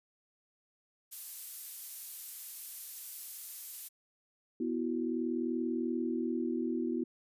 violet noise, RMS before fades -41 dBFS, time 1.11-3.89 s, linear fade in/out 20 ms
sine chord, B suspended fourth, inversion none, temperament equal, 246.9 / 329.6 / 370 Hz, B3 / E4 / F#4, 0 / 0 / 0 cents, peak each -34 / -35 / -38 dBFS, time 4.6-7.04 s, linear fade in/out 5 ms
effects resampled to 32000 Hz

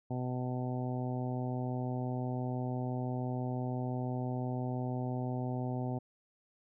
harmonic tone, 125.9 Hz, B2, 34 cents sharp, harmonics 1 / 2 / 3 / 4 / 5 / 6 / 7, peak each -35 / -38 / -44 / -47 / -45 / -45 / -49 dBFS, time 0.1-5.99 s, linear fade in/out 10 ms, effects none

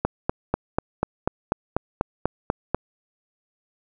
click train, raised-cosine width 1 ms, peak -6 dBFS, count 12, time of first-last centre 0.05-2.746 s, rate 4.08 Hz, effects none

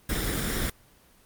pink noise with comb filter, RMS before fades -28 dBFS, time 0.09-0.7 s, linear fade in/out 5 ms, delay 0.56 ms, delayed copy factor +0.55, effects pink hiss -58 dBFS RMS until 1.25 s + Opus 24 kbps

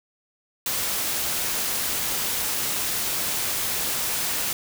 white noise, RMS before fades -26 dBFS, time 0.66-4.53 s, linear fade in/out 2 ms, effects none

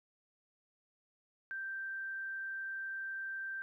sine tone, 1568 Hz, G6, in tune, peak -38 dBFS, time 1.51-3.62 s, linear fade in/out 0 ms, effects 13-bit

